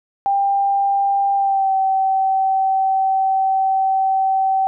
sine tone with pitch glide, 794 to 768.7 Hz, G5 to G5, +22 to -34 cents, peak -14 dBFS, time 0.26-4.67 s, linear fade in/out 0 ms, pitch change -56 cents, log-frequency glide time 1.35-1.74 s, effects none

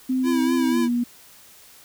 sine tone with pitch glide, 258.1 to 240.8 Hz, C4 to B3, -23 to -44 cents, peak -19 dBFS, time 0.09-1.04 s, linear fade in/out 10 ms, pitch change -121 cents, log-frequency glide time 0.67-0.77 s
square tone with vibrato, 329.6 Hz, E4, in tune, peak -23 dBFS, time 0.23-0.89 s, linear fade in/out 50 ms, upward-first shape triangle, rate 4 Hz, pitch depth 66 cents each way
effects white hiss -49 dBFS RMS until 1.84 s

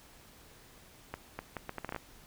accelerating click train, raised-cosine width 0.5 ms, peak -22 dBFS, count 10, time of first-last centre 1.14-1.963 s, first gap 250 ms, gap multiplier 0.71, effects pink hiss -57 dBFS RMS until 2.26 s

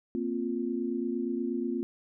sine chord, Bb suspended second, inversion none, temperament equal, 233.1 / 261.6 / 349.2 Hz, Bb3 / C4 / F4, 0 / 0 / 0 cents, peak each -33 dBFS, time 0.15-1.83 s, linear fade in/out 0 ms, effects none

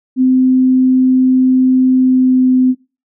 sine tone with pitch glide, 257.7 to 255.8 Hz, C4 to C4, -26 to -39 cents, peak -7 dBFS, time 0.16-2.75 s, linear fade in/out 50 ms, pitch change -13 cents, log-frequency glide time 1.95-2.53 s, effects noise-tail reverb RT60 0.3 s tail -19 dB re dry

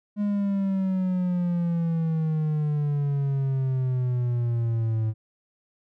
triangle exponential sweep, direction down, 207.7 to 109 Hz, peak -20 dBFS, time 0.16-5.14 s, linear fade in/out 50 ms, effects none

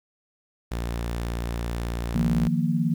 sawtooth tone, 58.27 Hz, A#1, in tune, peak -23 dBFS, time 0.71-2.48 s, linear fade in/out 10 ms
sine chord, Eb suspended second, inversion none, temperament equal with one note detuned, 156.46 / 174.61 / 233.1 Hz, Eb3 / F3 / Bb3, +10 / 0 / 0 cents, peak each -25 dBFS, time 2.15-2.94 s, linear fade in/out 5 ms
effects 9-bit

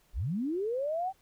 sine linear sweep, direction up, 31.02 to 784 Hz, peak -29 dBFS, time 0.13-1.13 s, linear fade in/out 50 ms, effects pink hiss -67 dBFS RMS until 1.21 s

